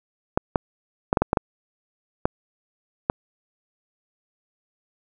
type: clicks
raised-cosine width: 1 ms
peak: -4 dBFS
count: 9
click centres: 0.375 / 0.558 / 1.129 / 1.172 / 1.22 / 1.331 / 1.372 / 2.255 / 3.099 s
effects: none